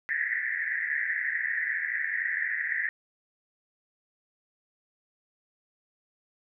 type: band-pass noise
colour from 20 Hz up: pink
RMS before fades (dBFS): -30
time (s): 0.09-2.89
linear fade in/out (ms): 0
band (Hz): 1700 to 2000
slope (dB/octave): 96
effects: none